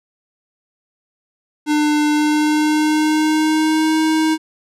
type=tone with pitch glide; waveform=square; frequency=299.9 to 315.4 Hz; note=D4 to D#4; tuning=+36 to +24 cents; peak=-14 dBFS; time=1.66-4.38 s; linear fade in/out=50 ms; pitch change=+88 cents; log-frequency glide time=2.1-3.97 s; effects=low-pass 10000 Hz 12 dB/octave